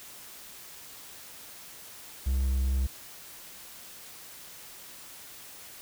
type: tone with vibrato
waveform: triangle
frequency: 65.41 Hz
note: C2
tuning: in tune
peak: -22 dBFS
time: 2.26-2.87 s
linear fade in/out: 10 ms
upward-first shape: triangle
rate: 2.6 Hz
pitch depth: 10 cents each way
effects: white hiss -47 dBFS RMS until 5.81 s